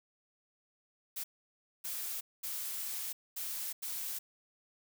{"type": "noise bursts at uneven times", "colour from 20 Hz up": "blue", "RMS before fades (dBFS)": -39, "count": 5, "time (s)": [[1.16, 1.24], [1.84, 2.21], [2.43, 3.13], [3.36, 3.73], [3.82, 4.19]], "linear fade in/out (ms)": 10, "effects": []}